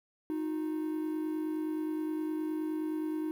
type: tone pair together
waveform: triangle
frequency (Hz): 311.1 / 360.7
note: D#4 / F#4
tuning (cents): 0 / -44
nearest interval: minor third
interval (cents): 256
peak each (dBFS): -30 / -38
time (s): 0.3-3.31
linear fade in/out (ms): 0
effects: 10-bit